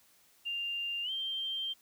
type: tone with pitch glide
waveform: sine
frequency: 2794 to 3154 Hz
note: F7 to G7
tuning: 0 to +10 cents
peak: -33 dBFS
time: 0.45-1.74 s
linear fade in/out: 20 ms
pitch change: +210 cents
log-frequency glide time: 1.03-1.11 s
effects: white hiss -65 dBFS RMS until 1.81 s